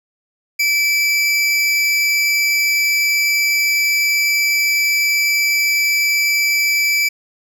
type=tone pair together; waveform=square; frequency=2316 / 4885 Hz; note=D7 / D#8; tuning=-25 / -33 cents; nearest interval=octave + minor second; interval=1292 cents; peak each=-15 / -22 dBFS; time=0.59-7.09 s; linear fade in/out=10 ms; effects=none